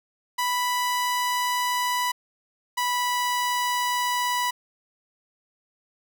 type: tone pair in turn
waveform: sawtooth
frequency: 987.8 / 983.9 Hz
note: B5 / B5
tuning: 0 / -7 cents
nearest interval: unison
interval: 7 cents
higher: first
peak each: -19 dBFS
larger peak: neither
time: 0.38-2.12 / 2.77-4.51 s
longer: neither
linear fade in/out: 10 ms
effects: none